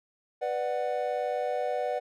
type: chord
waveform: triangle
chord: B minor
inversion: none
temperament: just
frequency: 493.9 / 592.7 / 740.8 Hz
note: B4 / D5 / F#5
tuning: 0 / +16 / +2 cents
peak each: -30 dBFS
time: 0.41-2 s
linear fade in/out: 20 ms
effects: none